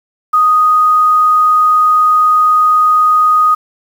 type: tone with quantisation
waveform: sine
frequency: 1244 Hz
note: D#6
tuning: 1 cent flat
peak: -6 dBFS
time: 0.33-3.55 s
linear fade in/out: 10 ms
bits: 6
effects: none